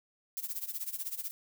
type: noise with tremolo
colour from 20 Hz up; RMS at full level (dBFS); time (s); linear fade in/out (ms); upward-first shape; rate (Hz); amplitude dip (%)
violet; -35; 0.37-1.31; 0; sine; 16; 85
effects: none